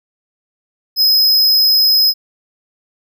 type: tone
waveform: square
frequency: 5090 Hz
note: D#8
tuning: 39 cents sharp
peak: -9 dBFS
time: 0.96-2.14 s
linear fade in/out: 50 ms
effects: none